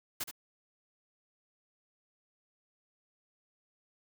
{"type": "noise with echo", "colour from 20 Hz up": "white", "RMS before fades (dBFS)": -35, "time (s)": [0.2, 0.24], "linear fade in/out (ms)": 10, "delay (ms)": 73, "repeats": 1, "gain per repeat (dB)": -8, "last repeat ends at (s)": 0.313, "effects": []}